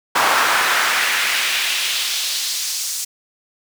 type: noise with high-pass filter sweep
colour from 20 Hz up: brown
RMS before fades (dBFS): -19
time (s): 0.15-3.05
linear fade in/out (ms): 10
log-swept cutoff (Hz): 980 to 6600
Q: 1.5
effects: none